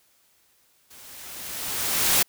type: noise with level ramp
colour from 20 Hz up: white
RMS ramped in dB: -48 to -18 dBFS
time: 0.9-2.23 s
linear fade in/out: 10 ms
effects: white hiss -63 dBFS RMS until 2.28 s